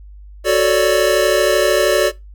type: chord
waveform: square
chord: D major seventh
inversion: first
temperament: equal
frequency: 370 / 440 / 554.4 / 587.3 Hz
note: F#4 / A4 / C#5 / D5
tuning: 0 / 0 / 0 / 0 cents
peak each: -18 / -19 / -20 / -16 dBFS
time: 0.44-2.12 s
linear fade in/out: 50 ms
effects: noise-tail reverb RT60 0.2 s tail -20 dB re dry + added 50 Hz sine -35 dBFS peak until 2.34 s